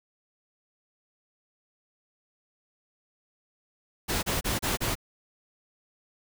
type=noise bursts; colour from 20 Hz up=pink; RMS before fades=-28 dBFS; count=5; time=4.08-4.954 s; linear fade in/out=20 ms; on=150 ms; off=31 ms; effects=none